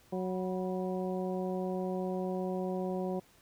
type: harmonic tone with a mistuned harmonic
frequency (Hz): 184.9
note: F#3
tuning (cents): -1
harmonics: 1 / 2 / 3 / 4 / 5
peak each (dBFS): -35 / -36 / -39 / -42 / -48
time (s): 0.12-3.2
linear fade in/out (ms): 10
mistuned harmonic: 5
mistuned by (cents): +87
effects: pink hiss -63 dBFS RMS until 3.41 s